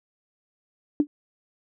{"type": "tone with exponential decay", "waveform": "sine", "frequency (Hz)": 293.6, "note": "D4", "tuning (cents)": 0, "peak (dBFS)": -12, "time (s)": [1, 1.07], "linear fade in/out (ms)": 1, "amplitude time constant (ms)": 15, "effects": []}